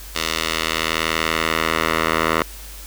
10% pulse tone with band-pass filter sweep, 80.7 Hz, E2, 36 cents flat, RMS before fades -21 dBFS, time 0.15-2.43 s, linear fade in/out 5 ms, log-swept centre 3900 to 1400 Hz, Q 0.89, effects added 50 Hz sine -36 dBFS peak until 2.86 s + white hiss -39 dBFS RMS until 2.86 s

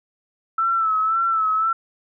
sine tone with vibrato, 1318.5 Hz, E6, in tune, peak -17 dBFS, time 0.58-1.73 s, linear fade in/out 5 ms, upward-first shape sine, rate 1.9 Hz, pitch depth 51 cents each way, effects none

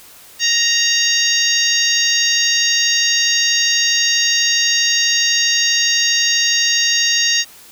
harmonic tone, 932.3 Hz, A#5, in tune, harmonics 2 / 3 / 4 / 5 / 6 / 7, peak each -20 / -20 / -20 / -20 / -20 / -20 dBFS, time 0.39-7.45 s, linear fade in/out 50 ms, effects white hiss -42 dBFS RMS until 7.71 s

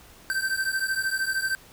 square beating tone pair, 1549 / 1562 Hz, G6 / G6, -21 / -7 cents, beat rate 13 Hz, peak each -29 / -28 dBFS, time 0.3-1.55 s, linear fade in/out 0 ms, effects pink hiss -51 dBFS RMS until 1.72 s

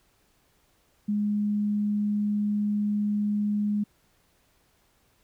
sine tone, 207.6 Hz, G#3, in tune, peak -23 dBFS, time 1.08-3.84 s, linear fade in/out 10 ms, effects pink hiss -66 dBFS RMS until 5.23 s

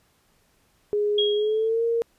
sine tone with pitch glide, 415.3 to 463.5 Hz, G#4 to A#4, 0 to -10 cents, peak -20 dBFS, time 0.93-2.02 s, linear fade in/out 0 ms, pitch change +190 cents, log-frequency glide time 1.34-1.84 s
sine tone with exponential decay, 3285 Hz, G#7, 20 cents flat, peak -19 dBFS, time 1.18-1.69 s, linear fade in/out 5 ms, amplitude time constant 110 ms
effects pink hiss -64 dBFS RMS until 2.18 s + resampled to 32000 Hz

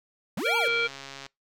square linear two-way sweep, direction up then down, 145.8 to 963 to 434.2 Hz, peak -29 dBFS, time 0.37-0.68 s, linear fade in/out 5 ms, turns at 0.57 s
harmonic tone, 466.2 Hz, A#4, in tune, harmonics 1 / 3 / 5 / 7 / 9, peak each -30 / -29 / -26 / -33 / -39 dBFS, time 0.44-0.88 s, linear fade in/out 20 ms
click train, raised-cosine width 0.2 ms, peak -23 dBFS, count 81, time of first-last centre 0.68-1.264 s, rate 137 Hz
effects noise-tail reverb RT60 0.2 s tail -26 dB re dry

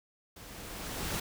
pink noise with level ramp, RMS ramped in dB -50 to -33 dBFS, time 0.36-1.2 s, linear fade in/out 5 ms, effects none

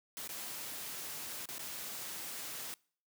white noise with dropouts, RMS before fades -43 dBFS, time 0.17-2.74 s, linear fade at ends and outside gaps 0 ms, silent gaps 0.275-0.292 / 1.456-1.488 / 1.582-1.593 s, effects noise-tail reverb RT60 0.5 s tail -25 dB re dry + high-pass 100 Hz 12 dB/octave

